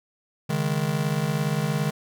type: chord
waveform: square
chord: C# suspended second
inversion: none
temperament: just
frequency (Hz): 138.59 / 155.92 / 207.9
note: C#3 / D#3 / G#3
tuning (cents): 0 / +4 / +2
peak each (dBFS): -29 / -26 / -30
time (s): 0.49-1.91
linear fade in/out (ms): 10
effects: none